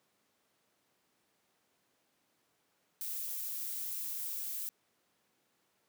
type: noise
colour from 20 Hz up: violet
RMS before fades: -39 dBFS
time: 3.01-4.69 s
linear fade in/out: 0 ms
effects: pink hiss -75 dBFS RMS until 5.88 s + high-pass 200 Hz 12 dB/octave